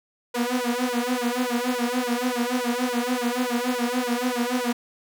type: tone with flanger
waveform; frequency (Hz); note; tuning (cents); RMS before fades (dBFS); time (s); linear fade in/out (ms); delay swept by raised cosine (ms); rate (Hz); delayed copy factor
sawtooth; 245.5; B3; -10; -25; 0.34-4.73; 10; 2 to 6.1; 3.5; +1
effects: none